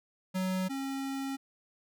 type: tone pair in turn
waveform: square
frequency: 186.5 / 271.3 Hz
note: F#3 / C#4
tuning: +14 / -37 cents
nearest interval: tritone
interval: 649 cents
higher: second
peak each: -30 / -34 dBFS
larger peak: first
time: 0.34-0.69 / 0.69-1.37 s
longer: second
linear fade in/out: 20 ms
effects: none